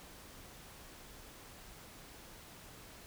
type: silence
effects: pink hiss -54 dBFS RMS until 3.06 s